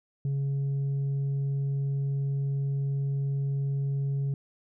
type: tone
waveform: sine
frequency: 138.59 Hz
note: C#3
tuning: in tune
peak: -23 dBFS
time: 0.25-4.34 s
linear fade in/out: 2 ms
effects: tanh soft clip ceiling -25 dBFS